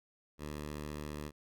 10% pulse tone, 74.6 Hz, D2, 28 cents sharp, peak -32 dBFS, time 0.38-1.32 s, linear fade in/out 50 ms, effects none

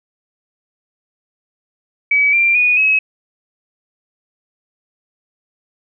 sine tone with pitch steps, 2281 / 2371 / 2465 / 2562 Hz, C#7 / D7 / D#7 / E7, +49 / +16 / -17 / -50 cents, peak -10 dBFS, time 2.11-2.99 s, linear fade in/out 5 ms, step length 220 ms, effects none

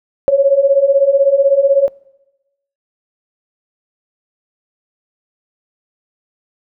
sine beating tone pair, 542 / 558 Hz, C#5 / C#5, -39 / +11 cents, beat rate 16 Hz, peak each -12 / -10 dBFS, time 0.28-1.88 s, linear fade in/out 0 ms, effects noise-tail reverb RT60 0.9 s tail -22 dB re dry

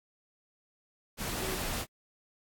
sine tone in noise, 377.8 Hz, F#4, 36 cents sharp, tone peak -37 dBFS, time 1.38-1.59 s, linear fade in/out 50 ms, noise pink, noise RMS -35 dBFS, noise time 1.17-1.86 s, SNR -5 dB, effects AAC 64 kbps

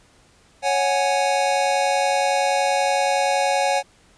square chord, C# suspended fourth, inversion none, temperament equal, 554.4 / 740 / 830.6 Hz, C#5 / F#5 / G#5, 0 / 0 / 0 cents, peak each -23 dBFS, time 0.62-3.83 s, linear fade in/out 50 ms, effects pink hiss -55 dBFS RMS until 4.17 s + resampled to 22050 Hz

